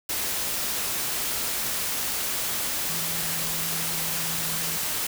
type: tone in noise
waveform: sine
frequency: 164.81 Hz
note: E3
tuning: in tune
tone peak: -38 dBFS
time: 2.89-4.77 s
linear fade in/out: 5 ms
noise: white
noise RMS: -28 dBFS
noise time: 0.09-5.07 s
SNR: -13 dB
effects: none